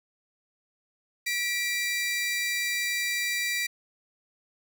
sawtooth tone pair together, 1949 / 2353 Hz, B6 / D7, -23 / +3 cents, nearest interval minor third, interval 326 cents, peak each -26 / -26 dBFS, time 1.26-3.67 s, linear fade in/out 10 ms, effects none

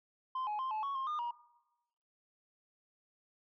sine tone with pitch steps, 1038 / 841 / 1048 / 864 / 1111 / 1065 / 1215 / 953 Hz, C6 / G#5 / C6 / A5 / C#6 / C6 / D#6 / A#5, -14 / +22 / +2 / -32 / +4 / +30 / -42 / +38 cents, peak -32 dBFS, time 0.35-1.31 s, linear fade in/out 5 ms, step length 120 ms, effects noise-tail reverb RT60 0.9 s tail -19 dB re dry + tanh soft clip ceiling -33 dBFS

